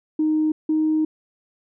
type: tone pair in turn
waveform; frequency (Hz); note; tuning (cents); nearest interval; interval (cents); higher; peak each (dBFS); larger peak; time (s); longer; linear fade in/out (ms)
sine; 310 / 311.7; D#4 / D#4; -6 / +3; unison; 9; second; -16; neither; 0.19-0.52 / 0.69-1.05; second; 5
effects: tanh soft clip ceiling -12 dBFS